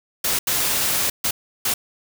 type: noise bursts at uneven times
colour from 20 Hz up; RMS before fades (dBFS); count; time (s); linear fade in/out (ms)
white; -21; 4; 0.24-0.39 / 0.47-1.1 / 1.24-1.31 / 1.65-1.74; 5
effects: none